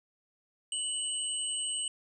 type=tone pair together; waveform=sine; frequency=2960 / 8349 Hz; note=F#7 / C9; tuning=0 / -5 cents; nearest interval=octave + tritone; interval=1795 cents; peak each=-35 / -33 dBFS; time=0.72-1.88 s; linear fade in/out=2 ms; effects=none